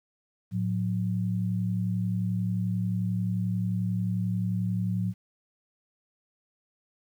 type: tone pair together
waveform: sine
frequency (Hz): 110 / 181.31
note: A2 / F#3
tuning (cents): 0 / -35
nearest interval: major sixth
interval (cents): 865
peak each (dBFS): -28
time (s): 0.51-5.14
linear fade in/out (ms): 50
effects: 10-bit